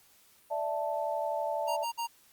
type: chord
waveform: sine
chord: D suspended second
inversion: none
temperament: equal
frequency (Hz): 587.3 / 659.3 / 880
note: D5 / E5 / A5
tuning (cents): 0 / 0 / 0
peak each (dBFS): -34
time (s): 0.5-1.85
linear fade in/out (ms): 20
type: tone bursts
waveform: square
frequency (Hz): 932.3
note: A#5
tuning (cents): 0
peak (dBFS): -32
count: 3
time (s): 1.67-2.074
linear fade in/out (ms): 20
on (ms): 100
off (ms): 52
effects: white hiss -62 dBFS RMS until 2.32 s + Opus 48 kbps